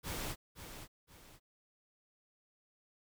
pink noise with echo, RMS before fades -40 dBFS, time 0.03-0.36 s, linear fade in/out 50 ms, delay 520 ms, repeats 2, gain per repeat -9 dB, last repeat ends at 1.4 s, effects none

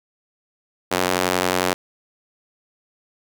sawtooth tone with high-pass filter, 91 Hz, F#2, 28 cents flat, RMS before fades -21 dBFS, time 0.91-1.74 s, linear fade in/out 10 ms, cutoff 410 Hz, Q 0.7, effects none

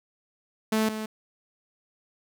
sawtooth tone pair in turn, 218.6 / 217.2 Hz, A3 / A3, -11 / -22 cents, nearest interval unison, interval 11 cents, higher first, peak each -18 / -27 dBFS, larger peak first, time 0.72-0.89 / 0.89-1.06 s, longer neither, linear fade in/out 5 ms, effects none

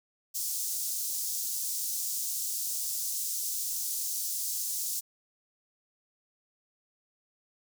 pink high-pass noise, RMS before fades -33 dBFS, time 0.34-5.01 s, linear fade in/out 20 ms, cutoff 5700 Hz, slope 24 dB/octave, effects none

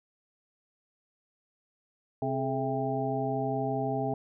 harmonic tone with a mistuned harmonic, 132.2 Hz, C3, 18 cents sharp, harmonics 1 / 2 / 3 / 5 / 6, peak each -34 / -34 / -34 / -34 / -34 dBFS, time 2.22-4.14 s, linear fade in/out 2 ms, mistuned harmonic 3, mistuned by +100 cents, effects none

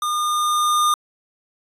square tone with level ramp, 1214 Hz, D#6, 43 cents flat, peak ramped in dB -21 to -15 dBFS, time 0.02-0.94 s, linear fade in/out 2 ms, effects resampled to 32000 Hz

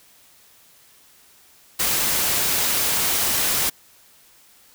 white noise, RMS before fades -21 dBFS, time 1.79-3.7 s, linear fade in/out 10 ms, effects white hiss -53 dBFS RMS until 4.74 s

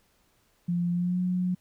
sine tone with pitch glide, 174.1 to 181.28 Hz, F3 to F#3, -5 to -35 cents, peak -24 dBFS, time 0.68-1.55 s, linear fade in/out 10 ms, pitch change +70 cents, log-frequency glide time 0.92-1.19 s, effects pink hiss -67 dBFS RMS until 1.6 s

